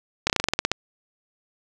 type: slowing click train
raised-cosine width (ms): 0.2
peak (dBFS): -3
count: 11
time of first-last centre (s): 0.27-0.716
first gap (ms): 28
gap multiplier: 1.1
effects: none